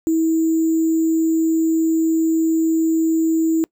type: tone with sample-and-hold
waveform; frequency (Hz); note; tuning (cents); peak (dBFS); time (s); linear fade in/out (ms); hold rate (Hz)
sine; 323.2; E4; -34; -14; 0.07-3.64; 0; 7350
effects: noise-tail reverb RT60 0.1 s tail -25 dB re dry